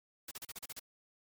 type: noise bursts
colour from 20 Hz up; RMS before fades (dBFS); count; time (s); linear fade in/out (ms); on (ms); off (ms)
white; -44; 8; 0.28-0.795; 5; 32; 37
effects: MP3 96 kbps